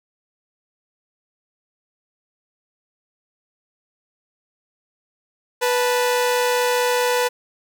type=tone pair together; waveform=sawtooth; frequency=492.3 / 880 Hz; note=B4 / A5; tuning=-6 / 0 cents; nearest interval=minor seventh; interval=1006 cents; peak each=-14 / -21 dBFS; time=5.61-7.29 s; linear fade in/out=20 ms; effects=none